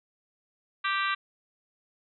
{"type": "harmonic tone", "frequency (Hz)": 391.4, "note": "G4", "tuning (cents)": -3, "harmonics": [3, 4, 5, 6, 7, 8, 9, 10], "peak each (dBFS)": [-29, -31, -35, -37, -36, -41, -41, -38], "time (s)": [0.84, 1.15], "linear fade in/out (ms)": 10, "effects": []}